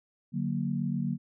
sine chord, D augmented, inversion none, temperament equal, 146.83 / 185 / 233.1 Hz, D3 / F#3 / A#3, 0 / 0 / 0 cents, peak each -32 dBFS, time 0.32-1.18 s, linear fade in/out 50 ms, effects none

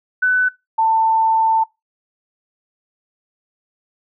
sine tone pair in turn, 1500 / 891.9 Hz, F#6 / A5, +23 / +23 cents, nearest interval major sixth, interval 900 cents, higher first, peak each -12 dBFS, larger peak neither, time 0.22-0.49 / 0.78-1.64 s, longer second, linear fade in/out 10 ms, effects noise-tail reverb RT60 0.2 s tail -21 dB re dry

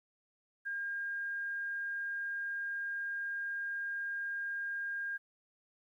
sine tone, 1612 Hz, G6, 48 cents sharp, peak -35 dBFS, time 0.65-5.18 s, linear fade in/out 20 ms, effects 12-bit

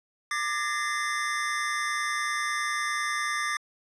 square tone cluster, 1190 / 1704 / 1834 / 2057 Hz, D6 / G#6 / A#6 / C7, +22 / +44 / -29 / -30 cents, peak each -31 / -36 / -34 / -34 dBFS, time 0.31-3.57 s, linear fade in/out 2 ms, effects resampled to 22050 Hz

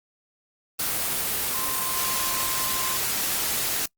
sine tone in noise, 1046.5 Hz, C6, in tune, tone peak -33 dBFS, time 1.54-2.97 s, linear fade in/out 5 ms, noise white, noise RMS -26 dBFS, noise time 0.79-3.86 s, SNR -10 dB, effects noise-tail reverb RT60 0.1 s tail -25 dB re dry + Opus 24 kbps

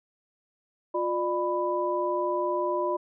sine tone cluster, 354.4 / 599 / 992 Hz, F4 / D5 / B5, +25 / +34 / +7 cents, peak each -29 dBFS, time 0.94-2.97 s, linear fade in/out 10 ms, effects none

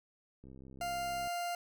click train, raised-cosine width 3 ms, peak -40 dBFS, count 56, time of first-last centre 0.44-1.273 s, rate 66 Hz
40% pulse tone, 698.5 Hz, F5, in tune, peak -34 dBFS, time 0.81-1.55 s, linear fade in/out 2 ms
effects none

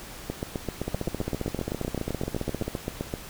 two click trains, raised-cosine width 2 ms, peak -15 / -15 dBFS, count 23 / 28, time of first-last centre 0.3-3.139 / 0.88-2.68 s, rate 7.75 / 15 Hz, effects pink hiss -42 dBFS RMS until 3.29 s

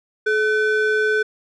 triangle ring-modulated tone, 972 Hz, B5, 28 cents flat, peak -11 dBFS, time 0.26-1.23 s, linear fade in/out 10 ms, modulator 543 Hz, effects resampled to 22050 Hz

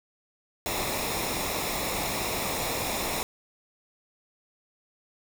pink noise with comb filter, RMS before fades -30 dBFS, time 0.66-3.23 s, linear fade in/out 0 ms, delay 0.65 ms, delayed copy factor -0.6, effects none

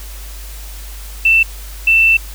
sine tone pair in turn, 2671 / 2671 Hz, E7 / E7, +22 / +22 cents, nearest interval unison, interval 0 cents, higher neither, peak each -7 dBFS, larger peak neither, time 1.25-1.43 / 1.87-2.17 s, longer second, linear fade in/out 5 ms, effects added 50 Hz sine -28 dBFS peak until 2.34 s + white hiss -36 dBFS RMS until 2.34 s

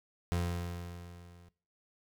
30% pulse tone with level ramp, 87.1 Hz, F2, 4 cents flat, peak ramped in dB -26 to -53 dBFS, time 0.32-1.49 s, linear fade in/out 0 ms, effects noise-tail reverb RT60 0.4 s tail -20 dB re dry

